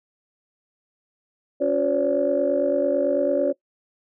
sine tone cluster, 278.8 / 359.8 / 525 / 574 Hz, C#4 / F#4 / C5 / D5, +10 / -48 / +6 / -40 cents, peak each -25 / -26 / -25 / -20 dBFS, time 1.6-3.53 s, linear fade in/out 20 ms, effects noise-tail reverb RT60 0.1 s tail -20 dB re dry + tanh soft clip ceiling -10 dBFS

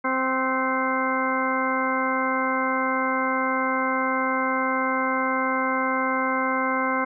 harmonic tone with a mistuned harmonic, 261.6 Hz, C4, in tune, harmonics 1 / 2 / 3 / 4 / 5 / 6 / 8, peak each -28 / -29 / -32 / -26 / -31 / -30 / -30 dBFS, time 0.04-7.05 s, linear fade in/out 10 ms, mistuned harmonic 6, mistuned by -29 cents, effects none

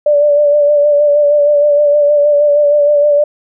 sine tone with vibrato, 585 Hz, D5, 7 cents flat, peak -6 dBFS, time 0.06-3.24 s, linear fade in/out 5 ms, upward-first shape sine, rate 6.4 Hz, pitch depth 30 cents each way, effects none

